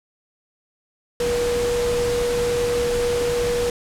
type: tone in noise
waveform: sine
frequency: 481.2 Hz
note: B4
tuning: 45 cents flat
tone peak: -19 dBFS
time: 1.2-3.7 s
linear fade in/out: 2 ms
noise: pink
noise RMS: -28 dBFS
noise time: 1.2-3.7 s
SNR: +6 dB
effects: low-pass 10000 Hz 12 dB/octave